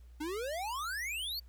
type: exponential sweep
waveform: square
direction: up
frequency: 290.3 to 4651 Hz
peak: -36 dBFS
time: 0.2-1.4 s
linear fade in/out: 10 ms
effects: added 60 Hz sine -51 dBFS peak until 1.48 s + pink hiss -72 dBFS RMS until 1.48 s